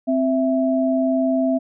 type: tone pair together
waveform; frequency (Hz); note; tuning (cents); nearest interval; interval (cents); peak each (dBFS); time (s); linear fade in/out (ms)
sine; 261.6 / 659.3; C4 / E5; 0 / 0; octave + major third; 1600; -18 / -20; 0.07-1.59; 20
effects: none